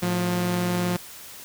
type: tone pair together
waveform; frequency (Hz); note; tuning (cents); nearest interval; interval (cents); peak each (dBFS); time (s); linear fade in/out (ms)
sawtooth; 110.3 / 177.44; A2 / F3; +5 / +28; minor sixth; 823; -27 / -19; 0.02-0.97; 10
effects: white hiss -42 dBFS RMS until 1.44 s